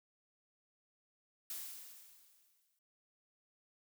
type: noise with exponential decay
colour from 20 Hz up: blue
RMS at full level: -42 dBFS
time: 1.5-2.79 s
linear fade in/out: 2 ms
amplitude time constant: 280 ms
effects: none